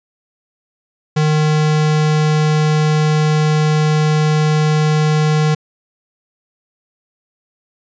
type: tone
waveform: square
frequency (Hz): 153.3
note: D#3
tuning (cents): -25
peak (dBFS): -12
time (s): 1.16-5.55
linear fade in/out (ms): 10
effects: resampled to 16000 Hz